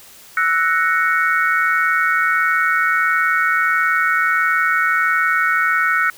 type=chord; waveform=sine; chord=F# dominant seventh; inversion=third; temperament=equal; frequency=1318.5 / 1480 / 1864.7 / 2217 Hz; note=E6 / F#6 / A#6 / C#7; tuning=0 / 0 / 0 / 0 cents; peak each=-19 / -17 / -21 / -23 dBFS; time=0.37-6.1 s; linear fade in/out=2 ms; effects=white hiss -43 dBFS RMS until 6.17 s